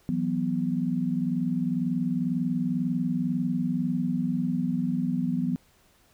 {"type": "chord", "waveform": "sine", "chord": "E suspended second", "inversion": "none", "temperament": "equal", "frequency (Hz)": [164.81, 185, 246.9], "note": ["E3", "F#3", "B3"], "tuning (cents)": [0, 0, 0], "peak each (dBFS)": [-30, -29, -27], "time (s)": [0.09, 5.56], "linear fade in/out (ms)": 0, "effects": ["pink hiss -62 dBFS RMS until 6.13 s"]}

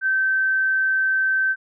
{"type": "tone", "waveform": "sine", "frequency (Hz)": 1547, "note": "G6", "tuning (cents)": -23, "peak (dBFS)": -17, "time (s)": [0.01, 1.56], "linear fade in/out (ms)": 50, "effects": []}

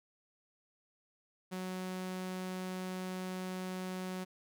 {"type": "tone", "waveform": "sawtooth", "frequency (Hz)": 185, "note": "F#3", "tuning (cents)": 0, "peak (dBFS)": -34, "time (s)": [1.51, 4.25], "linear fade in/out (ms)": 20, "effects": []}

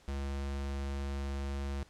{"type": "tone", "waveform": "square", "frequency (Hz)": 69.3, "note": "C#2", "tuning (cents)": 0, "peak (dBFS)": -35, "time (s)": [0.08, 1.83], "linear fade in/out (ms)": 0, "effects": ["pink hiss -62 dBFS RMS until 1.89 s", "low-pass 8000 Hz 12 dB/octave"]}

